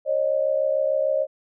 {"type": "tone pair together", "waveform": "sine", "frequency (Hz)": [544.3, 611], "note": ["C#5", "D#5"], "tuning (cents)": [-32, -32], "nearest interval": "major second", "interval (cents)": 200, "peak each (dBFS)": -22, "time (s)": [0.05, 1.27], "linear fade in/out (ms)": 50, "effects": []}